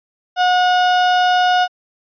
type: tone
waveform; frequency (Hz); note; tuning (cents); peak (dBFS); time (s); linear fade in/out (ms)
35% pulse; 726; F#5; -33; -10; 0.36-1.68; 50
effects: resampled to 11025 Hz